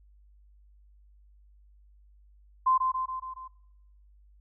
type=tone with echo; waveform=sine; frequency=1037 Hz; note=C6; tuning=16 cents flat; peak=-20 dBFS; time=2.66-2.78 s; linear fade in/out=10 ms; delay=140 ms; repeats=5; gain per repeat=-4 dB; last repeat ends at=3.48 s; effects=noise-tail reverb RT60 0.8 s tail -19 dB re dry + added 50 Hz sine -55 dBFS peak until 4.4 s